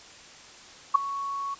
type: tone with ADSR envelope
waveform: sine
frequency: 1112 Hz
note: C#6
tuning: 5 cents sharp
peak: -11 dBFS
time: 0.94-1.55 s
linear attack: 14 ms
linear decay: 6 ms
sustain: -18 dB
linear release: 16 ms
effects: white hiss -48 dBFS RMS until 1.59 s + resampled to 16000 Hz